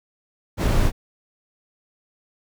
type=noise; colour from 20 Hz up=brown; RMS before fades=-18 dBFS; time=0.57-0.92 s; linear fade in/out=50 ms; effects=none